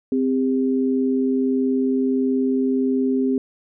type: tone pair together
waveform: sine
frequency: 260 / 401.5 Hz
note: C4 / G4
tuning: -11 / +41 cents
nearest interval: minor sixth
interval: 752 cents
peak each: -18 / -23 dBFS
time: 0.12-3.38 s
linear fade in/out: 2 ms
effects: none